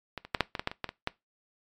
clicks, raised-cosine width 0.3 ms, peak -19 / -26 / -9 / -6 / -16 / -14 / -11 / -22 / -14 / -20 / -12 dBFS, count 11, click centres 0.177 / 0.25 / 0.348 / 0.407 / 0.552 / 0.595 / 0.674 / 0.715 / 0.843 / 0.891 / 1.074 s, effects noise-tail reverb RT60 0.2 s tail -20 dB re dry + MP3 96 kbps

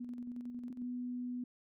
sine tone with tremolo, 243.8 Hz, B3, 22 cents flat, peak -39 dBFS, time 0-0.83 s, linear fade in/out 10 ms, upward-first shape square, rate 11 Hz, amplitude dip 40%
sine tone, 246.9 Hz, B3, in tune, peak -37 dBFS, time 0.7-1.44 s, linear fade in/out 5 ms
effects none

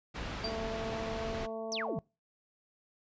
pink low-pass noise, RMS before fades -40 dBFS, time 0.14-1.47 s, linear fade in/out 20 ms, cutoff 3900 Hz, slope 12 dB/octave
harmonic tone, 223.1 Hz, A3, 24 cents sharp, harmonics 1 / 2 / 3 / 4 / 5, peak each -44 / -40 / -39 / -50 / -51 dBFS, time 0.44-1.99 s, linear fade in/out 0 ms
sine tone with exponential decay, 4699 Hz, D8, in tune, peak -32 dBFS, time 0.44-0.59 s, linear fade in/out 5 ms, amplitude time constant 31 ms
sine exponential sweep, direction down, 6272 to 130.81 Hz, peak -34 dBFS, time 1.72-1.99 s, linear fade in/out 0 ms
effects noise-tail reverb RT60 0.3 s tail -25 dB re dry + resampled to 16000 Hz

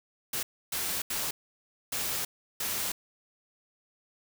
white noise bursts at uneven times, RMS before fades -32 dBFS, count 5, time 0.33-0.43 / 0.72-1.02 / 1.1-1.31 / 1.92-2.25 / 2.6-2.92 s, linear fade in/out 5 ms, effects none

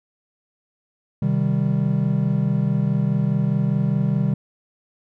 triangle chord, C minor, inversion none, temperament equal, 130.81 / 155.56 / 196 Hz, C3 / Eb3 / G3, 0 / 0 / 0 cents, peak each -20 dBFS, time 1.22-4.34 s, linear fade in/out 5 ms, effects none

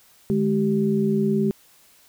sine tone cluster, 149.8 / 209 / 387 Hz, D3 / G#3 / G4, +35 / +11 / -22 cents, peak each -27 / -20 / -23 dBFS, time 0.3-1.51 s, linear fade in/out 0 ms, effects white hiss -55 dBFS RMS until 2.08 s

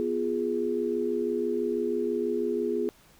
sine chord, F diminished, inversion second, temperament equal, 246.9 / 349.2 / 415.3 Hz, Cb4 / F4 / Ab4, 0 / 0 / 0 cents, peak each -32 / -30 / -28 dBFS, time 0-2.89 s, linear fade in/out 0 ms, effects pink hiss -58 dBFS RMS until 3.19 s

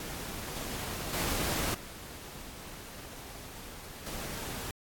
pink noise with level steps, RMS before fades -40 / -38 / -32 / -46 / -39 dBFS, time 0-4.71 s, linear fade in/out 2 ms, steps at 0.55 / 1.13 / 1.74 / 4.06 s, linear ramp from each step 5 ms, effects AAC 64 kbps

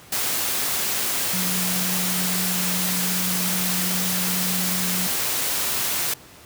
sine tone in noise, 182.3 Hz, F#3, 25 cents flat, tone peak -27 dBFS, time 1.33-5.07 s, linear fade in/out 5 ms, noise white, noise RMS -24 dBFS, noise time 0.12-6.14 s, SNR -6 dB, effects pink hiss -46 dBFS RMS until 6.45 s + high-pass 80 Hz 12 dB/octave

